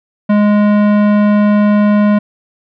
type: tone with tanh clipping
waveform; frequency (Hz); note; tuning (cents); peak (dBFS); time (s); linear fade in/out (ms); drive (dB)
sine; 207.7; G#3; 0; -9; 0.29-2.19; 10; 17
effects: none